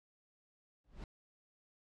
brown noise with exponential growth, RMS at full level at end -39 dBFS, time 0.84-1.04 s, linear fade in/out 2 ms, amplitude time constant 43 ms, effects low-pass 6000 Hz 12 dB/octave

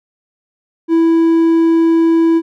triangle tone, 329.6 Hz, E4, in tune, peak -6 dBFS, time 0.88-2.42 s, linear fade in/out 50 ms, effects none

